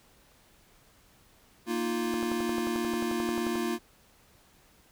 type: chord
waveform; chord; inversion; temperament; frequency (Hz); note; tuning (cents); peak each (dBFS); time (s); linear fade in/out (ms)
square; Bb suspended fourth; none; equal; 233.1 / 311.1 / 349.2; Bb3 / Eb4 / F4; 0 / 0 / 0; -33 / -37 / -32; 1.66-3.79; 50
type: click train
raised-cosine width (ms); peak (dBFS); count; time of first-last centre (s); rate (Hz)
1; -23; 17; 2.14-3.556; 11.3
effects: pink hiss -61 dBFS RMS until 4.91 s